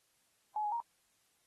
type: tone with pitch steps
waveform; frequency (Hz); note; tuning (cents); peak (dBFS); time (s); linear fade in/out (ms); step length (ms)
sine; 849 / 834 / 937; G#5 / G#5 / A#5; +38 / +7 / +9; -32; 0.56-0.803; 2; 81
effects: white hiss -74 dBFS RMS until 1.46 s + AAC 32 kbps